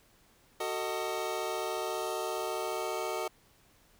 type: chord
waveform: 25% pulse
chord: D# diminished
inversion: first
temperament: just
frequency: 373.4 / 448 / 622.3 Hz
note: F#4 / A4 / D#5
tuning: +16 / +31 / 0 cents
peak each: -33 dBFS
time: 0.6-3.28 s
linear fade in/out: 5 ms
effects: pink hiss -64 dBFS RMS until 3.99 s